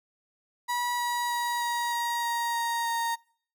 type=tone with pitch steps; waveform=35% pulse; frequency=970 / 963.9 / 957.8 / 951.7 / 945.7 / 939.7 / 933.7 / 927.8 Hz; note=B5 / B5 / A#5 / A#5 / A#5 / A#5 / A#5 / A#5; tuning=-31 / -42 / +47 / +36 / +25 / +14 / +3 / -8 cents; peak=-25 dBFS; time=0.68-3.16 s; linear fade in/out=20 ms; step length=310 ms; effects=noise-tail reverb RT60 0.6 s tail -26 dB re dry